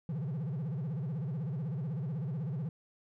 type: tone with vibrato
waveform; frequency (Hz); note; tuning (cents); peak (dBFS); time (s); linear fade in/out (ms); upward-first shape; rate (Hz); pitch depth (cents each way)
triangle; 146.83; D3; 0; -31; 0.09-2.69; 2; sine; 16; 290
effects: none